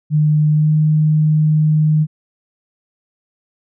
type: tone with pitch glide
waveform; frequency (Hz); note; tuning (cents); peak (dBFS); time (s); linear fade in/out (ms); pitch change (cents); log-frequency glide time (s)
sine; 151.8 to 154.01; D#3 to D#3; -42 to -17; -10; 0.1-2.07; 50; +25; 0.52-0.72
effects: none